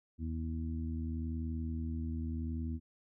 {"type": "harmonic tone", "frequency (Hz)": 80.8, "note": "E2", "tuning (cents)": -34, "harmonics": [1, 2, 3, 4], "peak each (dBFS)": [-36, -47, -40, -49], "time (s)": [0.18, 2.8], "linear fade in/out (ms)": 50, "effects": []}